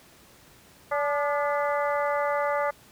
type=harmonic tone with a mistuned harmonic; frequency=288.1 Hz; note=D4; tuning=33 cents flat; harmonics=2 / 3 / 4 / 5 / 6 / 7; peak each=-26 / -30 / -30 / -36 / -39 / -36 dBFS; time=0.91-2.71 s; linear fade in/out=10 ms; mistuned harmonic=4; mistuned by=+61 cents; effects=pink hiss -54 dBFS RMS until 2.91 s + high-pass 60 Hz 12 dB/octave